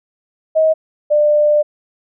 sine tone pair in turn, 633 / 596.3 Hz, D#5 / D5, +30 / +26 cents, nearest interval minor second, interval 104 cents, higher first, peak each -9 dBFS, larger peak neither, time 0.55-0.74 / 1.1-1.63 s, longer second, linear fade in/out 20 ms, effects none

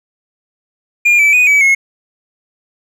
triangle tone with pitch steps, 2413 / 2311 / 2482 / 2285 / 2172 Hz, D7 / D7 / D#7 / D7 / C#7, +46 / -28 / -5 / -48 / -36 cents, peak -5 dBFS, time 1.05-1.75 s, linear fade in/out 10 ms, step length 140 ms, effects none

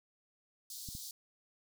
pink high-pass noise, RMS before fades -46 dBFS, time 0.7-1.11 s, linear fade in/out 2 ms, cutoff 3900 Hz, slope 48 dB/octave
clicks, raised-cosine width 5 ms, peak -34 dBFS, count 2, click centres 0.888 / 0.951 s
effects none

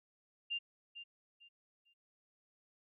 sine tone with echo, 2794 Hz, F7, in tune, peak -35 dBFS, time 0.5-0.59 s, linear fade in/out 20 ms, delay 450 ms, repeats 3, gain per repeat -11 dB, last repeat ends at 1.94 s, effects none

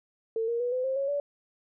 sine tone with pitch steps, 450 / 468.6 / 487.9 / 508 / 529 / 550.8 / 573.6 Hz, A4 / A#4 / B4 / B4 / C5 / C#5 / D5, +39 / +9 / -21 / +49 / +19 / -11 / -41 cents, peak -26 dBFS, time 0.36-1.2 s, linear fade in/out 2 ms, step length 120 ms, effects none

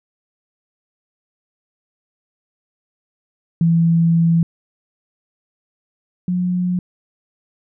sine tone pair in turn, 166.7 / 179.77 Hz, E3 / F#3, +20 / -50 cents, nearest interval minor second, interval 130 cents, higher second, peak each -11 / -16 dBFS, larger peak first, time 3.61-4.43 / 6.28-6.79 s, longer first, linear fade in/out 2 ms, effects none

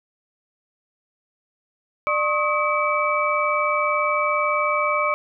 sine tone cluster, 597 / 1085 / 1262 / 2297 Hz, D5 / C#6 / D#6 / D7, +28 / -37 / +24 / -39 cents, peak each -24 dBFS, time 2.07-5.14 s, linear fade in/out 0 ms, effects none

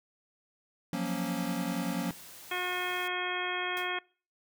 square chord, Gb major seventh, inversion third, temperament equal, 174.61 / 185 / 233.1 / 277.2 Hz, F3 / Gb3 / Bb3 / Db4, 0 / 0 / 0 / 0 cents, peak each -37 dBFS, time 0.93-2.11 s, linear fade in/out 2 ms
white noise, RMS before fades -49 dBFS, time 1.05-3.08 s, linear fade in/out 5 ms
harmonic tone, 361.1 Hz, F#4, 42 cents flat, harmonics 1 / 2 / 3 / 4 / 5 / 6 / 7 / 9, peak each -39 / -39 / -39 / -39 / -39 / -39 / -39 / -39 dBFS, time 2.51-3.99 s, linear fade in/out 5 ms
white noise with exponential decay, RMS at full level -43 dBFS, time 3.77-3.94 s, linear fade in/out 0 ms, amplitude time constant 35 ms
effects noise-tail reverb RT60 0.4 s tail -24 dB re dry

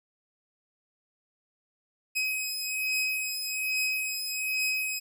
sawtooth beating tone pair, 2533 / 2534.2 Hz, D#7 / D#7, +30 / +31 cents, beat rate 1.2 Hz, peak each -27 / -29 dBFS, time 2.15-5 s, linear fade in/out 20 ms, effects none

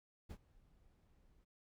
brown noise with ADSR envelope, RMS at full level -45 dBFS, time 0.29-1.45 s, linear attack 20 ms, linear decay 63 ms, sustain -24 dB, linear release 19 ms, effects none

